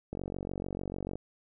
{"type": "click train", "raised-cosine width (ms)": 2, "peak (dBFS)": -23, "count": 49, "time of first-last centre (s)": [0.13, 1.156], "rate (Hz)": 46.8, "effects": []}